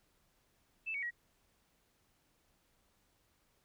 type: tone with pitch steps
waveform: sine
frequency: 2637 / 2243 / 1908.2 Hz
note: E7 / C#7 / A#6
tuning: 0 / +20 / +40 cents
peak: -36 dBFS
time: 0.86-1.109 s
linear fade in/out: 20 ms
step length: 83 ms
effects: pink hiss -74 dBFS RMS until 3.64 s